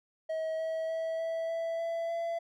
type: tone with pitch steps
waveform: triangle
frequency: 639 / 644.6 / 650.2 / 655.8 / 661.5 / 667.3 / 673.1 Hz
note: D#5 / E5 / E5 / E5 / E5 / E5 / E5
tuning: +46 / -39 / -24 / -9 / +6 / +21 / +36 cents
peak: -29 dBFS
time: 0.29-2.39 s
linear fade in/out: 10 ms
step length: 300 ms
effects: none